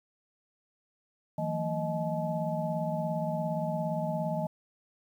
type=tone cluster; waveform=sine; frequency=162 / 179.3 / 225.4 / 624 / 857 Hz; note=E3 / F3 / A3 / D#5 / A5; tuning=-30 / +46 / +42 / +5 / -46 cents; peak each=-33 / -39 / -38 / -33 / -37 dBFS; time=1.38-4.47 s; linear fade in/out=5 ms; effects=10-bit